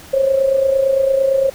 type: tone with amplitude modulation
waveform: sine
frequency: 539 Hz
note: C#5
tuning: 49 cents flat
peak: -9 dBFS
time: 0.13-1.5 s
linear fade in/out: 10 ms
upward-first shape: sine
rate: 28.8 Hz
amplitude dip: 60%
effects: pink hiss -39 dBFS RMS until 1.54 s